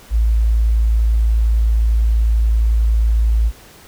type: tone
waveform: sine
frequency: 55.6 Hz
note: A1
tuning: 19 cents sharp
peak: -11 dBFS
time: 0.1-3.52 s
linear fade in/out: 50 ms
effects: pink hiss -43 dBFS RMS until 3.87 s